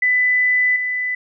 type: tone with level steps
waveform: sine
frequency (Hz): 1997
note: B6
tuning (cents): +19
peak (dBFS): -13 / -19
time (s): 0.02-1.15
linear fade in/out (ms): 5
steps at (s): 0.76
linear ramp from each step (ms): 2
effects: none